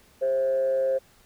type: tone with frequency modulation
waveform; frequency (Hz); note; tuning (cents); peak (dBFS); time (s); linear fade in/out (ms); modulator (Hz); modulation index
sine; 530; C5; +22; -20; 0.21-0.99; 20; 130; 0.34
effects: tanh soft clip ceiling -17 dBFS + pink hiss -58 dBFS RMS until 1.25 s